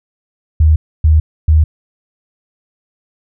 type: tone bursts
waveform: sine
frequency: 77.8 Hz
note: D#2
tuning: in tune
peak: -5 dBFS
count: 3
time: 0.6-1.64 s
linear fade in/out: 5 ms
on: 160 ms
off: 280 ms
effects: none